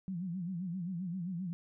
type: tone with vibrato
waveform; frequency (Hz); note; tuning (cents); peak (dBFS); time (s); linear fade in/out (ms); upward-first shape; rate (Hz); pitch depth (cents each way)
sine; 178.9; F3; +42; -35; 0.08-1.53; 0; sine; 7.6; 130
effects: none

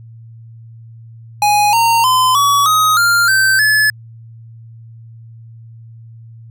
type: tone with pitch steps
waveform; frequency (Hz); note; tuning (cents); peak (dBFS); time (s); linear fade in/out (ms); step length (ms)
square; 830.6 / 921.6 / 1022.6 / 1134.6 / 1259 / 1396.9 / 1550 / 1719.8; G#5 / A#5 / C6 / C#6 / D#6 / F6 / G6 / A6; 0 / -20 / -40 / +40 / +20 / 0 / -20 / -40; -10; 1.42-3.9; 2; 310
effects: added 114 Hz sine -34 dBFS peak until 6.5 s

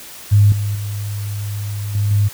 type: tone with level steps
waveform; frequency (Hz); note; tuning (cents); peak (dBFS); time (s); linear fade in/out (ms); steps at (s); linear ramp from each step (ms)
sine; 102.8; G#2; -17; -7 / -17 / -21 / -14 / -11; 0.31-2.29; 20; 0.52 / 0.75 / 1.95 / 2.11; 2
effects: white hiss -36 dBFS RMS until 2.33 s

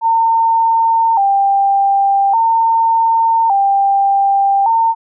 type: tone with vibrato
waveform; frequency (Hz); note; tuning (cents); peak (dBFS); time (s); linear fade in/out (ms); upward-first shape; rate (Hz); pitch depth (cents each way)
sine; 848; G#5; +36; -9; 0.01-4.95; 50; square; 0.43; 120
effects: none

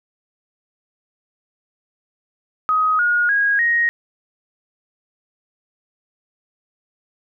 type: tone with pitch steps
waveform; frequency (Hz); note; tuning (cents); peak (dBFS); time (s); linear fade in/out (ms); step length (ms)
sine; 1259 / 1437.9 / 1642.2 / 1875.5; D#6 / F#6 / G#6 / A#6; +20 / -50 / -20 / +10; -14; 2.69-3.89; 0; 300
effects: none

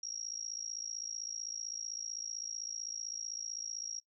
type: tone with amplitude modulation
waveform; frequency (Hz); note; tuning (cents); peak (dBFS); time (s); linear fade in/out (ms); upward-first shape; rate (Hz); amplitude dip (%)
sine; 5620; F8; +10; -35; 0.03-4; 5; sine; 55.7; 95
effects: noise-tail reverb RT60 0.1 s tail -20 dB re dry

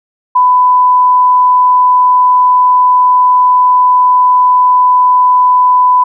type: tone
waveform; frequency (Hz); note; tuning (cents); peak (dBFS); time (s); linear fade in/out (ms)
sine; 999; B5; +20; -4; 0.35-6.04; 10
effects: none

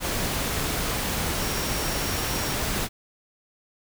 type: tone in noise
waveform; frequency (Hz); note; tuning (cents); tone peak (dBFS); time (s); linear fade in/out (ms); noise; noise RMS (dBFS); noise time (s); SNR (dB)
sine; 5588; F8; 0; -37; 1.37-2.57; 50; pink; -27; 0-2.89; -13
effects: none

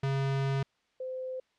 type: tone pair in turn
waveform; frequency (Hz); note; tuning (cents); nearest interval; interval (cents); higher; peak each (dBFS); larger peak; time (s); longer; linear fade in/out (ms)
square / sine; 136.5 / 515.4; C#3 / C5; -26 / -26; octave + major seventh; 2300; second; -28 / -34; first; 0.03-0.63 / 1-1.4; first; 5
effects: white hiss -72 dBFS RMS until 1.58 s + low-pass 4000 Hz 12 dB/octave

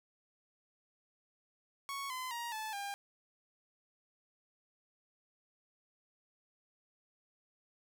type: tone with pitch steps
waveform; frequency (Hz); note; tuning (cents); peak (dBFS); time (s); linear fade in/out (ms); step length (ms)
sawtooth; 1108.7 / 1022.6 / 943.1 / 869.9 / 802.3; C#6 / C6 / A#5 / A5 / G5; 0 / -40 / +20 / -20 / +40; -35; 1.89-2.94; 0; 210
effects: none

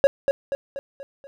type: tone with echo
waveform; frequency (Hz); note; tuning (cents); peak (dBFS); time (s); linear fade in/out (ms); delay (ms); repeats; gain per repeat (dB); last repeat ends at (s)
triangle; 553; C#5; -4; -8; 0.04-0.07; 0; 240; 5; -6; 1.27
effects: none

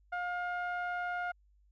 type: tone with low-pass filter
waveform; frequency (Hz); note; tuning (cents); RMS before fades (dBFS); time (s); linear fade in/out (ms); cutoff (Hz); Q
sawtooth; 711; F5; +31; -36; 0.12-1.32; 10; 1500; 2.1
effects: added 50 Hz sine -63 dBFS peak until 1.71 s

